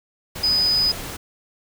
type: tone in noise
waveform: sine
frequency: 4990 Hz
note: D#8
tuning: 4 cents sharp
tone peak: -16 dBFS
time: 0.43-0.92 s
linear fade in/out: 10 ms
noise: pink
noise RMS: -32 dBFS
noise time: 0.35-1.17 s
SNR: +13 dB
effects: none